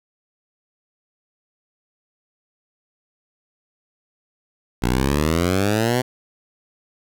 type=exponential sweep; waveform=10% pulse; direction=up; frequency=58.27 to 128.4 Hz; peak=-9 dBFS; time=4.82-6.02 s; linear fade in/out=10 ms; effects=none